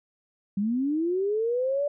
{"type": "linear sweep", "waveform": "sine", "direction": "up", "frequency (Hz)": [192, 587.3], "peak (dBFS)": -23, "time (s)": [0.57, 1.88], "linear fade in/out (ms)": 5, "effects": []}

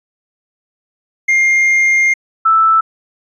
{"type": "tone pair in turn", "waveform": ["triangle", "sine"], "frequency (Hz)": [2117, 1319.5], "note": ["C7", "E6"], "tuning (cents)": [20, 1], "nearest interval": "minor sixth", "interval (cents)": 819, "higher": "first", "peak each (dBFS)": -7, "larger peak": "neither", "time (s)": [[1.28, 2.14], [2.45, 2.81]], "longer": "first", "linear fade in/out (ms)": 10, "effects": ["resampled to 22050 Hz"]}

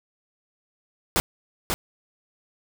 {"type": "noise with echo", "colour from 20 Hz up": "pink", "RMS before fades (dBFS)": -21, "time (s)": [1.16, 1.2], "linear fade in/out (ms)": 0, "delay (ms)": 540, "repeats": 1, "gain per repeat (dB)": -4, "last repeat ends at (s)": 1.74, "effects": []}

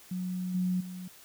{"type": "tone with level steps", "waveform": "sine", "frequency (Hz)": 182.5, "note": "F#3", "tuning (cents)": -24, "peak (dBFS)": [-31, -26, -38], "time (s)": [0.11, 1.08], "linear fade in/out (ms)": 5, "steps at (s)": [0.54, 0.8], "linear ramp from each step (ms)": 10, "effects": ["white hiss -54 dBFS RMS until 1.24 s"]}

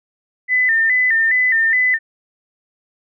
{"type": "tone with vibrato", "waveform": "sine", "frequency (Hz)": 1904, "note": "A#6", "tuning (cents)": 36, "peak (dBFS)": -12, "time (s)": [0.48, 1.99], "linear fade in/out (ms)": 50, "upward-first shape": "square", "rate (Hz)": 2.4, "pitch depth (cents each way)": 91, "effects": []}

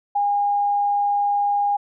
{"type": "tone", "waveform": "sine", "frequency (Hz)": 814, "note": "G#5", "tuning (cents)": -35, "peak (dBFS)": -17, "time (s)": [0.15, 1.77], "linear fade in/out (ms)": 10, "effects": []}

